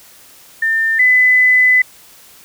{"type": "tone pair in turn", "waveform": "sine", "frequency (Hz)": [1800, 2007], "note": ["A6", "B6"], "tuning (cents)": [39, 27], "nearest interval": "major second", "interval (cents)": 188, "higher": "second", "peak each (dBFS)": [-12, -7], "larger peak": "second", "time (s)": [[0.62, 0.99], [0.99, 1.82]], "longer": "second", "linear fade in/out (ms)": 5, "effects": ["white hiss -43 dBFS RMS until 2.44 s"]}